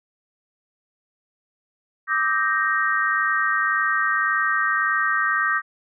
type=chord; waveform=sine; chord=Eb major seventh; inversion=third; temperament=equal with one note detuned; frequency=1174.7 / 1276.5 / 1568 / 1864.7 Hz; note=D6 / Eb6 / G6 / Bb6; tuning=0 / +44 / 0 / 0 cents; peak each=-25 / -26 / -23 / -23 dBFS; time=2.07-5.62 s; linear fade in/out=50 ms; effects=none